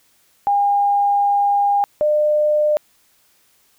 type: tone pair in turn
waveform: sine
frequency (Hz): 809 / 601.7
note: G#5 / D5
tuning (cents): -46 / +42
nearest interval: perfect fourth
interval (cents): 512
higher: first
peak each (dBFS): -13 / -13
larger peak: neither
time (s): 0.47-1.84 / 2.01-2.77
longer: first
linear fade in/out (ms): 0
effects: white hiss -58 dBFS RMS until 3.78 s